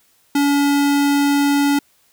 square tone, 284.5 Hz, C#4, 45 cents sharp, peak -14 dBFS, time 0.35-1.79 s, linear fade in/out 5 ms, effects white hiss -58 dBFS RMS until 2.12 s

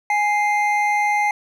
triangle tone pair together, 830.6 / 2093 Hz, G#5 / C7, 0 / 0 cents, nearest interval octave + major third, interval 1600 cents, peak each -16 / -19 dBFS, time 0.1-1.31 s, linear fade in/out 2 ms, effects none

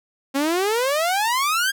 sawtooth exponential sweep, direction up, 266.4 to 1643 Hz, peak -15 dBFS, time 0.34-1.72 s, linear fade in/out 20 ms, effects none

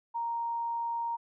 sine tone, 932.3 Hz, A#5, in tune, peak -30 dBFS, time 0.14-1.17 s, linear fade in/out 20 ms, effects none

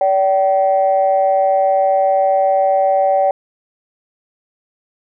sine tone pair together, 575 / 767.5 Hz, D5 / G5, -37 / -37 cents, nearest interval perfect fourth, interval 500 cents, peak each -13 / -13 dBFS, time 0.01-3.31 s, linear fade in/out 2 ms, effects tanh soft clip ceiling -4 dBFS

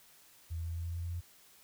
sine tone with pitch steps, 82.41 / 82.98 / 83.56 / 84.14 / 84.73 / 85.32 / 85.91 / 86.51 Hz, E2 / E2 / E2 / E2 / E2 / F2 / F2 / F2, 0 / +12 / +24 / +36 / +48 / -40 / -28 / -16 cents, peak -35 dBFS, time 0.5-1.212 s, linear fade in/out 20 ms, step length 89 ms, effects white hiss -61 dBFS RMS until 1.63 s

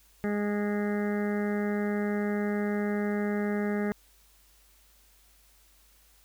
harmonic tone, 206.5 Hz, G#3, 10 cents flat, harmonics 1 / 2 / 3 / 4 / 6 / 7 / 8 / 9 / 10, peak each -28 / -32 / -39 / -42 / -45 / -47 / -43 / -44 / -46 dBFS, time 0.24-3.92 s, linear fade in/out 0 ms, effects added 50 Hz sine -62 dBFS peak until 6.24 s + white hiss -62 dBFS RMS until 6.24 s

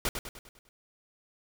pink noise with echo, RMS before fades -29 dBFS, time 0.05-0.09 s, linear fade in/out 2 ms, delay 100 ms, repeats 6, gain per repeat -6 dB, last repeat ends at 0.69 s, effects none

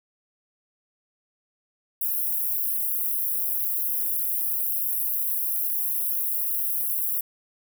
white high-pass noise, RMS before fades -26 dBFS, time 2.01-7.21 s, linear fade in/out 5 ms, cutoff 11000 Hz, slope 48 dB/octave, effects none

